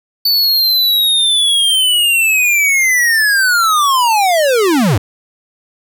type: linear sweep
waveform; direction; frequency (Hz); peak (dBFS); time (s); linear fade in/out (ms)
square; down; 4528 to 81.7; -10; 0.25-4.98; 5
effects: none